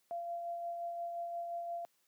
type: tone with tremolo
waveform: sine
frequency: 687 Hz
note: F5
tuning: 29 cents flat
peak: -36 dBFS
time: 0.11-1.85 s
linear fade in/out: 0 ms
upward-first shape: sine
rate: 5.7 Hz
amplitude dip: 30%
effects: white hiss -75 dBFS RMS until 2.07 s + high-pass 150 Hz 12 dB/octave